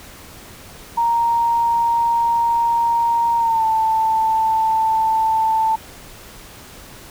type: tone with pitch glide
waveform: sine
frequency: 932.3 to 885.6 Hz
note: A#5 to A5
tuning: 0 to +11 cents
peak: -14 dBFS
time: 0.97-5.76 s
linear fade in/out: 10 ms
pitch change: -89 cents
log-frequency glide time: 3.38-3.65 s
effects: pink hiss -40 dBFS RMS until 7.1 s